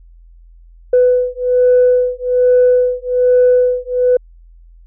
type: beating tone pair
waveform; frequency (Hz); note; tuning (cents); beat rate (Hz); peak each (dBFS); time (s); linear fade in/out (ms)
sine; 497.6 / 498.8; B4 / B4; +13 / +17; 1.2; -11; 0.93-4.17; 5
effects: tanh soft clip ceiling -3 dBFS + added 42 Hz sine -39 dBFS peak until 4.86 s